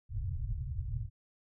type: low-pass noise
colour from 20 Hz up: white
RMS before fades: -36 dBFS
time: 0.09-1.1 s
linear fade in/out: 50 ms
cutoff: 130 Hz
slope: 96 dB/octave
effects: none

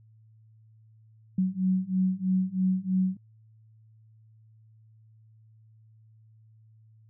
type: beating tone pair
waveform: sine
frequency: 185 / 188.1 Hz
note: F#3 / F#3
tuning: 0 / +29 cents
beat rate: 3.1 Hz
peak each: -27 / -26 dBFS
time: 1.38-3.17 s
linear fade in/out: 5 ms
effects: added 110 Hz sine -54 dBFS peak until 7.09 s

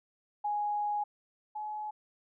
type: tone pair in turn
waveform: sine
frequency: 830.6 / 848.5 Hz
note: G#5 / G#5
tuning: 0 / +37 cents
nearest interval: unison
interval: 37 cents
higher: second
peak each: -29 / -35 dBFS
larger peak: first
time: 0.44-1.04 / 1.55-1.91 s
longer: first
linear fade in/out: 10 ms
effects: none

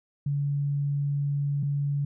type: tone pair in turn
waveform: sine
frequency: 142.6 / 142.6 Hz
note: C#3 / C#3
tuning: +49 / +49 cents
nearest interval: unison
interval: 0 cents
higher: neither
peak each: -24 dBFS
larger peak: neither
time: 0.26-1.63 / 1.63-2.05 s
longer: first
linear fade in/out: 5 ms
effects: none

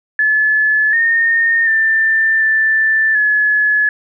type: tone with pitch steps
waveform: sine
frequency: 1723 / 1834 / 1782 / 1766 / 1705 Hz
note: A6 / A#6 / A6 / A6 / G#6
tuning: -37 / -29 / +22 / +6 / +45 cents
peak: -10 dBFS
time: 0.19-3.89 s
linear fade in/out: 2 ms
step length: 740 ms
effects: none

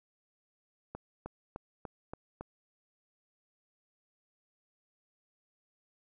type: accelerating click train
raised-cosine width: 1 ms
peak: -26 dBFS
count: 6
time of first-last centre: 0.95-2.41 s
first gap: 310 ms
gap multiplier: 0.97
effects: none

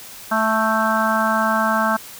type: harmonic tone with a mistuned harmonic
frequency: 220 Hz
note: A3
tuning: in tune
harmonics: 1 / 3 / 4 / 5 / 6 / 7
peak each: -23 / -23 / -23 / -23 / -23 / -23 dBFS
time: 0.31-1.97 s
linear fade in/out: 10 ms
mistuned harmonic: 7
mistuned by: +23 cents
effects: white hiss -38 dBFS RMS until 2.19 s

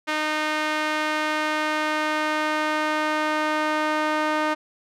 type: tone with band-pass filter sweep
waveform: sawtooth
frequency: 306.9 Hz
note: D#4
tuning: 24 cents flat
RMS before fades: -24 dBFS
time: 0.07-4.55 s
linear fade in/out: 20 ms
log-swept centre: 1900 to 1200 Hz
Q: 0.93
effects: none

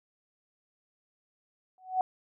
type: tone with exponential growth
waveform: sine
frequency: 746 Hz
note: F#5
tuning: 14 cents sharp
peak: -20 dBFS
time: 1.78-2.01 s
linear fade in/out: 1 ms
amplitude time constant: 48 ms
effects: none

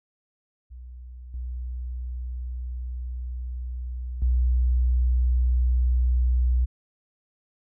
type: tone with level steps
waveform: sine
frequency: 61.74 Hz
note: B1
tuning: in tune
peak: -38 / -29 / -18 dBFS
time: 0.7-6.66 s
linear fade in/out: 20 ms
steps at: 1.34 / 4.22 s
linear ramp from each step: 2 ms
effects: none

